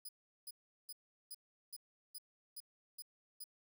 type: tone bursts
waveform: 5% pulse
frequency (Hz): 4978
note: D#8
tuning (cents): 0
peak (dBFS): -39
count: 9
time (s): 0.05-3.441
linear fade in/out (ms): 5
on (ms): 39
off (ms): 380
effects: none